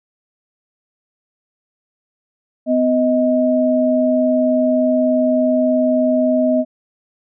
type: tone pair together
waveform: sine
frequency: 252.4 / 629 Hz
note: B3 / D#5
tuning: +38 / +19 cents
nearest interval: octave + major third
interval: 1581 cents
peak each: -15 dBFS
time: 2.66-6.65 s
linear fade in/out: 50 ms
effects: none